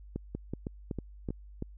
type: two click trains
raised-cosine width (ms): 3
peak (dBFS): -22 / -21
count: 5 / 4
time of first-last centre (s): 0.35-1.624 / 0.16-1.288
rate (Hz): 3.14 / 2.66
effects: added 50 Hz sine -47 dBFS peak until 1.77 s